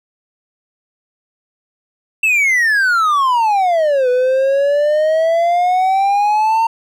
triangle exponential two-way sweep, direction down then up, 2686 to 493.9 to 916 Hz, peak -9 dBFS, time 2.23-6.67 s, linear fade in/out 5 ms, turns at 4.09 s, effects none

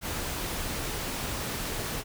pink noise, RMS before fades -33 dBFS, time 0.01-2.04 s, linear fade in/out 50 ms, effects none

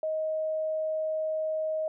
sine tone, 628 Hz, D#5, 16 cents sharp, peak -27 dBFS, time 0.03-1.88 s, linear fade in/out 2 ms, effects none

